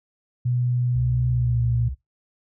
sine tone with pitch glide, 123.3 to 118.14 Hz, B2 to A#2, -2 to +24 cents, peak -19 dBFS, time 0.45-1.89 s, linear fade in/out 10 ms, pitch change -74 cents, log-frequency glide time 1.3-1.59 s
sine tone, 65.7 Hz, C2, 8 cents sharp, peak -27 dBFS, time 0.94-1.95 s, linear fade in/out 20 ms
effects noise-tail reverb RT60 0.2 s tail -24 dB re dry

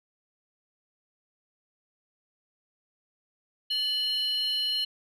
sine tone pair together, 2969 / 4199 Hz, F#7 / C8, +5 / +5 cents, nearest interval tritone, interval 600 cents, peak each -26 / -27 dBFS, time 3.7-4.85 s, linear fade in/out 10 ms, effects tanh soft clip ceiling -22 dBFS

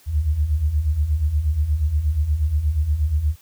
sine beating tone pair, 69.6 / 78 Hz, C#2 / D#2, +8 / +5 cents, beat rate 8.4 Hz, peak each -24 / -18 dBFS, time 0.06-3.36 s, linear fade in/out 50 ms, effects white hiss -53 dBFS RMS until 3.41 s

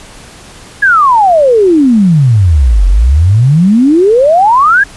sine exponential two-way sweep, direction down then up, 1694 to 43.65 to 1694 Hz, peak -3 dBFS, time 0.82-4.84 s, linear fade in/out 10 ms, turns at 2.87 s, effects pink hiss -33 dBFS RMS until 4.96 s + resampled to 24000 Hz

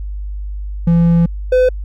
triangle tone pair in turn, 169.2 / 507 Hz, E3 / B4, +45 / +45 cents, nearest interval octave + perfect fifth, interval 1900 cents, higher second, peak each -6 dBFS, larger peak neither, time 0.87-1.26 / 1.52-1.69 s, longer first, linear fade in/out 5 ms, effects added 50 Hz sine -21 dBFS peak until 1.84 s

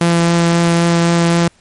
sawtooth tone with vibrato, 169.7 Hz, F3, 49 cents flat, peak -6 dBFS, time 0.01-1.48 s, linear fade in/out 2 ms, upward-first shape triangle, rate 3.8 Hz, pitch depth 9 cents each way, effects pink hiss -51 dBFS RMS until 1.6 s + MP3 48 kbps

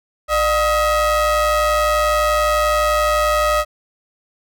square ring-modulated tone, 329.6 Hz, E4, in tune, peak -12 dBFS, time 0.28-3.65 s, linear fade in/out 50 ms, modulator 933 Hz, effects none

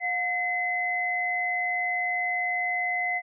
sine tone pair together, 717.7 / 2040 Hz, F5 / C7, +47 / -44 cents, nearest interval octave + tritone, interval 1809 cents, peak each -30 / -26 dBFS, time 0-3.22 s, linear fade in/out 50 ms, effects none

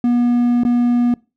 triangle tone with dropouts, 241.5 Hz, B3, 39 cents flat, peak -10 dBFS, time 0.04-1.14 s, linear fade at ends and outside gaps 2 ms, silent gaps 0.635-0.65 s, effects noise-tail reverb RT60 0.3 s tail -24 dB re dry

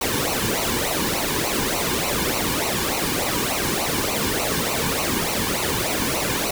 pink noise with flanger, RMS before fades -23 dBFS, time 0.01-6.51 s, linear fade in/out 5 ms, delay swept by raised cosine 0.58 to 1.57 ms, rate 3.4 Hz, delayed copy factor -0.75, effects none

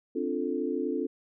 sine chord, D minor seventh, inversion third, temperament equal, 261.6 / 293.7 / 349.2 / 440 Hz, C4 / D4 / F4 / A4, 0 / 0 / 0 / 0 cents, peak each -33 dBFS, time 0.15-1.07 s, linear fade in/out 10 ms, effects none

